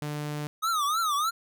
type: tone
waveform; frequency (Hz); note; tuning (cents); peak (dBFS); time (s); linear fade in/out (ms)
sawtooth; 148.6; D3; +21; -27; 0.02-0.47; 0
type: tone with vibrato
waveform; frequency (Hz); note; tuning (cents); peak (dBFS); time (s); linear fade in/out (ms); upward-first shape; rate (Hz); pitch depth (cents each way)
square; 1244.5; D#6; 0; -25; 0.62-1.31; 20; triangle; 3.3; 190
effects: none